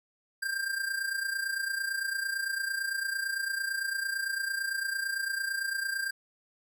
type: tone with amplitude modulation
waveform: square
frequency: 1589 Hz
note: G6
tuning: 23 cents sharp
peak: -28 dBFS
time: 0.42-6.11 s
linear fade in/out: 10 ms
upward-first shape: sine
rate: 28.9 Hz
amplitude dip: 65%
effects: none